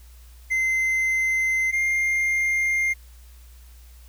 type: tone pair in turn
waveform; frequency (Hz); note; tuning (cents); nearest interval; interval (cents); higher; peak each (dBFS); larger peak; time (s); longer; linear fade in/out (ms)
triangle; 2069 / 2112; C7 / C7; -20 / +16; unison; 36; second; -18; neither; 0.5-1.72 / 1.72-2.94; neither; 20
effects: added 60 Hz sine -44 dBFS peak until 4.08 s + white hiss -56 dBFS RMS until 4.08 s